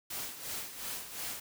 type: noise with tremolo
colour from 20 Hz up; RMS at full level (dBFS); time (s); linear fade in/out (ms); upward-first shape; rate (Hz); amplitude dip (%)
white; -38; 0.1-1.4; 5; sine; 2.8; 65
effects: none